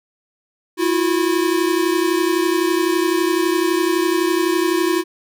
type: tone pair together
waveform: square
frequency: 329.6 / 361.5 Hz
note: E4 / F#4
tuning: 0 / -40 cents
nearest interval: major second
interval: 160 cents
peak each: -19 dBFS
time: 0.77-5.04 s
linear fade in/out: 50 ms
effects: none